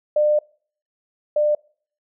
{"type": "tone pair in turn", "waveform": "sine", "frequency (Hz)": [600, 597.6], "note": ["D5", "D5"], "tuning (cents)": [37, 30], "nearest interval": "unison", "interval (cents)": 7, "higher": "first", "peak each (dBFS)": [-14, -15], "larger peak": "first", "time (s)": [[0.16, 0.39], [1.36, 1.55]], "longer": "first", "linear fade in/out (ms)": 5, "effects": ["noise-tail reverb RT60 0.5 s tail -25 dB re dry"]}